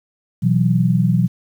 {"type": "chord", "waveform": "sine", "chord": "B suspended fourth", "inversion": "none", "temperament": "just", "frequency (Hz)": [123.47, 164.63, 185.21], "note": ["B2", "E3", "F#3"], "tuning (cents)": [0, -2, 2], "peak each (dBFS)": -17, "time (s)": [0.42, 1.28], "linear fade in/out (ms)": 20, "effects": ["8-bit"]}